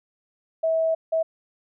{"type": "tone bursts at uneven times", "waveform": "sine", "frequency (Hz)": 648, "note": "E5", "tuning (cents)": -30, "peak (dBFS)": -19, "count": 2, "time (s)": [[0.63, 0.95], [1.12, 1.23]], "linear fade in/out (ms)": 10, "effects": []}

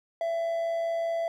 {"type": "tone with amplitude modulation", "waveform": "triangle", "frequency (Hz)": 668, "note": "E5", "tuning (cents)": 23, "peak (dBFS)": -23, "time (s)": [0.21, 1.28], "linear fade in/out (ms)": 2, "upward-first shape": "sine", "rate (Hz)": 105, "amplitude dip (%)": 30, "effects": []}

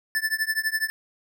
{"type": "tone with tremolo", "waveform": "square", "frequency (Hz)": 1757, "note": "A6", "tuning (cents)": -3, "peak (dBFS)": -20, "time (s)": [0.15, 0.9], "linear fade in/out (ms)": 0, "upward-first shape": "triangle", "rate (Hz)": 12, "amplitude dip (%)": 100, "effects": []}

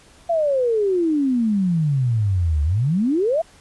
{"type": "exponential two-way sweep", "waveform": "sine", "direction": "down then up", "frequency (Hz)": [693, 71.3, 693], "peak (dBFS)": -16, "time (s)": [0.29, 3.42], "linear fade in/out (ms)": 10, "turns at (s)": 2.63, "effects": ["pink hiss -50 dBFS RMS until 3.6 s", "resampled to 24000 Hz"]}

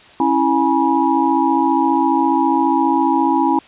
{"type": "tone cluster", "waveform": "sine", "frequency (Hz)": [274.3, 329, 834, 969], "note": ["C#4", "E4", "G#5", "B5"], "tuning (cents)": [-18, -3, 7, -33], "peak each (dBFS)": -18, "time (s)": [0.2, 3.59], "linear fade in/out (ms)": 2, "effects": ["white hiss -44 dBFS RMS until 3.67 s", "resampled to 8000 Hz"]}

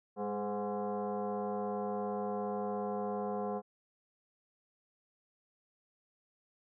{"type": "tone with frequency modulation", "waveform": "sine", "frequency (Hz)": 106.9, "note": "A2", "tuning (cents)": -49, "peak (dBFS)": -33, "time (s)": [0.16, 3.62], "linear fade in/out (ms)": 50, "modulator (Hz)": 311, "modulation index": 2.5, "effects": []}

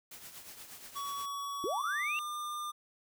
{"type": "noise with tremolo", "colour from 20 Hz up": "white", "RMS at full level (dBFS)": -47, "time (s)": [0.11, 1.26], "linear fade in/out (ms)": 5, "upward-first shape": "triangle", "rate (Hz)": 8.4, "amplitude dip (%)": 60}
{"type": "tone with pitch glide", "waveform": "square", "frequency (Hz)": [1127, 1200.9], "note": ["C#6", "D6"], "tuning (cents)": [28, 38], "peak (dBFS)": -37, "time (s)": [0.95, 2.72], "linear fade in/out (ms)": 20, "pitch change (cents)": 110, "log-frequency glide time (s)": [1.65, 2.08]}
{"type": "linear sweep", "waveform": "sine", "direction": "up", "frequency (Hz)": [312.9, 2794], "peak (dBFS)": -32, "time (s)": [1.64, 2.19], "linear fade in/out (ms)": 0}
{"effects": []}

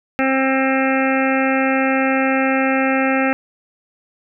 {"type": "harmonic tone", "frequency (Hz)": 265.9, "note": "C4", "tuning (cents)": 28, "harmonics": [1, 2, 3, 5, 6, 7, 8, 9, 10], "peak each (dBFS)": [-18, -21, -23, -25, -26, -26, -27, -28, -28], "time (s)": [0.19, 3.33], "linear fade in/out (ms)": 0, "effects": []}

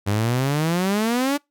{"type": "exponential sweep", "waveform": "sawtooth", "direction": "up", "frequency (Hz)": [98, 293.7], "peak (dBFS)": -15, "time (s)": [0.06, 1.38], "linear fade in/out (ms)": 20, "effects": ["noise-tail reverb RT60 0.2 s tail -26 dB re dry"]}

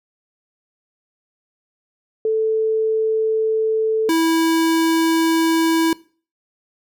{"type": "tone pair in turn", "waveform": ["sine", "square"], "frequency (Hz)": [440, 326.8], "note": ["A4", "E4"], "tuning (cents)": [0, -15], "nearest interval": "perfect fourth", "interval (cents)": 515, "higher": "first", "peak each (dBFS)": [-15, -15], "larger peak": "neither", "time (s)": [[2.25, 4.09], [4.09, 5.93]], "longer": "neither", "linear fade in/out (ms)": 2, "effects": ["noise-tail reverb RT60 0.4 s tail -21 dB re dry"]}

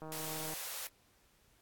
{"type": "click train", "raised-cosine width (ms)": 1, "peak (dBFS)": -33, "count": 82, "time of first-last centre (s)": [0.02, 0.536], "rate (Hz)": 157}
{"type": "high-pass noise", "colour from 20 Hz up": "white", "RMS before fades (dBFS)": -42, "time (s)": [0.12, 0.87], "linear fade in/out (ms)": 0, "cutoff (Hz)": 450, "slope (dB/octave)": 48}
{"effects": ["pink hiss -69 dBFS RMS until 1.61 s", "AAC 64 kbps"]}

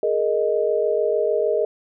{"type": "chord", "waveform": "sine", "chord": "Ab suspended second", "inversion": "none", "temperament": "equal with one note detuned", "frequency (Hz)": [419.6, 466.2, 622.3], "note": ["Ab4", "Bb4", "Eb5"], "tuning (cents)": [18, 0, 0], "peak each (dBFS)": -22, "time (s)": [0.03, 1.65], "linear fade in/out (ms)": 2, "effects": []}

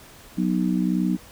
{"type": "chord", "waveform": "sine", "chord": "B major", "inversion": "second", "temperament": "just", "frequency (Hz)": [185.21, 246.9, 308.7], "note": ["F#3", "B3", "D#4"], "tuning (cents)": [2, 0, -14], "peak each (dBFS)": [-22, -25, -26], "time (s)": [0.37, 1.17], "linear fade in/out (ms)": 20, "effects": ["pink hiss -47 dBFS RMS until 1.31 s"]}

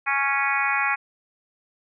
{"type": "harmonic tone with a mistuned harmonic", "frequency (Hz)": 277.2, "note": "C#4", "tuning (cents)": 0, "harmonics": [3, 4, 5, 6, 7, 8, 9], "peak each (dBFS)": [-28, -28, -28, -28, -28, -28, -28], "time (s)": [0.06, 0.96], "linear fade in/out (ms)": 20, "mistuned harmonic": 9, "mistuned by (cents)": -19, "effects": []}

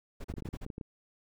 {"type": "noise bursts", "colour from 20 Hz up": "brown", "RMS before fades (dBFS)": -40, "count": 6, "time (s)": [0.2, 0.654], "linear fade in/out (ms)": 10, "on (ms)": 44, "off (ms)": 38}
{"type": "clicks", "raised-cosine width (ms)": 3, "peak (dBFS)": -27, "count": 11, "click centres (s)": [0.3, 0.339, 0.383, 0.423, 0.457, 0.488, 0.541, 0.664, 0.702, 0.781, 0.812]}
{"effects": []}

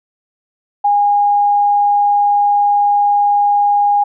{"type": "tone", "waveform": "sine", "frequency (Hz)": 818, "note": "G#5", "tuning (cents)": -26, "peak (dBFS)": -9, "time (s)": [0.84, 4.04], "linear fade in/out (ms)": 10, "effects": []}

